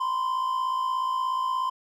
triangle tone pair together, 982.2 / 1039 Hz, B5 / C6, -10 / -12 cents, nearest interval minor second, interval 98 cents, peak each -31 / -23 dBFS, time 0-1.7 s, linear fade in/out 10 ms, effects none

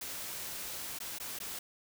white noise with dropouts, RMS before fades -41 dBFS, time 0.01-1.59 s, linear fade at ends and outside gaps 5 ms, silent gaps 0.988-1.001 / 1.186-1.199 / 1.389-1.401 s, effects none

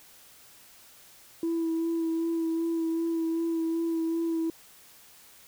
sine tone with vibrato, 329.6 Hz, E4, in tune, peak -24 dBFS, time 1.43-4.5 s, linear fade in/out 2 ms, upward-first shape sine, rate 2.6 Hz, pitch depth 19 cents each way, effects tanh soft clip ceiling -23 dBFS + white hiss -54 dBFS RMS until 5.47 s

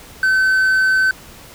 triangle tone, 1529 Hz, G6, 44 cents flat, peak -10 dBFS, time 0.23-1.11 s, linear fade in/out 2 ms, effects pink hiss -40 dBFS RMS until 1.54 s

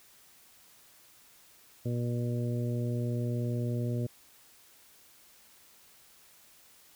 harmonic tone, 120.2 Hz, B2, 46 cents flat, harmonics 1 / 2 / 3 / 4 / 5, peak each -30 / -36 / -40 / -42 / -44 dBFS, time 1.85-4.07 s, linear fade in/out 10 ms, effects white hiss -59 dBFS RMS until 6.95 s

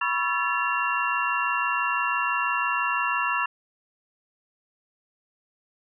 sine tone cluster, 982 / 1108 / 1339 / 1730 / 2754 Hz, B5 / C#6 / E6 / A6 / F7, -10 / -1 / +27 / -30 / -25 cents, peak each -29 dBFS, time 0.01-3.46 s, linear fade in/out 5 ms, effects none

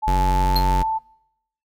sine tone with pitch glide, 864 to 883.7 Hz, A5 to A5, -32 to +7 cents, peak -20 dBFS, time 0.02-0.99 s, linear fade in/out 20 ms, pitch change +39 cents, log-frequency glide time 0.24-0.64 s
square tone, 46.25 Hz, F#1, in tune, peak -18 dBFS, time 0.07-0.83 s, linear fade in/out 10 ms
square tone with exponential decay, 4201 Hz, C8, 6 cents sharp, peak -16 dBFS, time 0.56-0.65 s, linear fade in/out 2 ms, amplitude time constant 19 ms
effects noise-tail reverb RT60 0.8 s tail -26 dB re dry

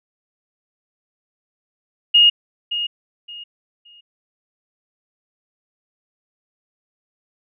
sine tone with echo, 2857 Hz, F7, 39 cents sharp, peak -8 dBFS, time 2.14-2.3 s, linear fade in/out 10 ms, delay 570 ms, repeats 3, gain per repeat -12 dB, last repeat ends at 4.01 s, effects none

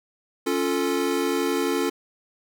square chord, Db augmented, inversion none, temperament equal, 277.2 / 349.2 / 440 Hz, Db4 / F4 / A4, 0 / 0 / 0 cents, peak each -27 dBFS, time 0.46-1.9 s, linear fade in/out 10 ms, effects none

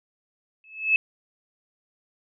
sine tone with exponential growth, 2600 Hz, E7, 24 cents flat, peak -13 dBFS, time 0.64-0.96 s, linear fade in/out 1 ms, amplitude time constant 69 ms, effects none

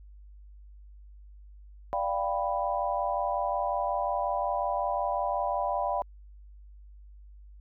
sine chord, G dominant seventh, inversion second, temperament equal, 587.3 / 698.5 / 784 / 987.8 Hz, D5 / F5 / G5 / B5, 0 / 0 / 0 / 0 cents, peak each -32 dBFS, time 1.93-6.02 s, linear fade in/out 0 ms, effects added 50 Hz sine -47 dBFS peak until 7.6 s

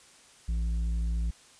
square tone with low-pass filter, 56.9 Hz, A#1, 41 cents flat, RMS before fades -29 dBFS, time 0.48-1.31 s, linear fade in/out 10 ms, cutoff 120 Hz, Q 1.5, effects white hiss -56 dBFS RMS until 1.59 s + resampled to 22050 Hz

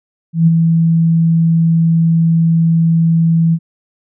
sine tone with ADSR envelope, 164.81 Hz, E3, in tune, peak -4 dBFS, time 0.33-3.59 s, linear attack 140 ms, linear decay 22 ms, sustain -4 dB, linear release 57 ms, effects none

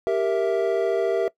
triangle chord, E diminished, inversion first, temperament equal, 392 / 466.2 / 659.3 Hz, G4 / Bb4 / E5, 0 / 0 / 0 cents, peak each -22 dBFS, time 0.07-1.28 s, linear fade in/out 0 ms, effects noise-tail reverb RT60 0.1 s tail -20 dB re dry

